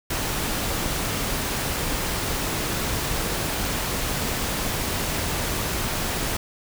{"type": "noise", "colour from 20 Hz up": "pink", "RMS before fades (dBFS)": -26, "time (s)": [0.1, 6.37], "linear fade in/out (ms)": 5, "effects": []}